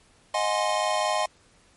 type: chord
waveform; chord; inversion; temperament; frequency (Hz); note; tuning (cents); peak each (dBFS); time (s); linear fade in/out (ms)
square; Ab dominant seventh; second; equal with one note detuned; 622.3 / 726.4 / 830.6 / 1046.5; Eb5 / Gb5 / Ab5 / C6; 0 / -32 / 0 / 0; -28 / -30 / -30 / -29; 0.34-1.26; 5
effects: pink hiss -59 dBFS RMS until 1.76 s + MP3 48 kbps